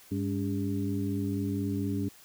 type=harmonic tone with a mistuned harmonic; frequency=100.7 Hz; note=G2; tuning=47 cents sharp; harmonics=1 / 2 / 3 / 4; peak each=-33 / -33 / -32 / -40 dBFS; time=0.11-2.09 s; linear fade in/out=10 ms; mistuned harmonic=3; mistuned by=-97 cents; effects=white hiss -55 dBFS RMS until 2.24 s